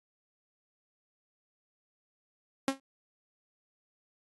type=tone with exponential decay; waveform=sawtooth; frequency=270 Hz; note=C#4; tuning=45 cents flat; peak=-19 dBFS; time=2.68-2.8 s; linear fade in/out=2 ms; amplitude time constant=24 ms; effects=AAC 32 kbps